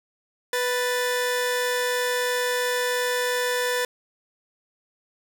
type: tone pair together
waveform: sawtooth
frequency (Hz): 493.9 / 1760.1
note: B4 / A6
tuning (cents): 0 / 0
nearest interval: octave + minor seventh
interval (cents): 2200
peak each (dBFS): -20 / -24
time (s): 0.53-3.85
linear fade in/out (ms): 2
effects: none